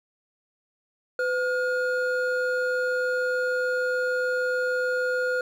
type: tone pair together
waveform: triangle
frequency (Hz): 505 / 1428.4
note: B4 / F6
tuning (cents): +39 / +39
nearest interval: octave + tritone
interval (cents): 1800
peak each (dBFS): -23 / -25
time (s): 1.19-5.41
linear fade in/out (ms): 2
effects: none